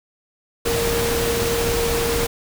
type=tone in noise; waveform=sine; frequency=466.8 Hz; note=A#4; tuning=2 cents sharp; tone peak=-21 dBFS; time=0.65-2.27 s; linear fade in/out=10 ms; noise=pink; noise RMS=-23 dBFS; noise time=0.65-2.27 s; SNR=-1 dB; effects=none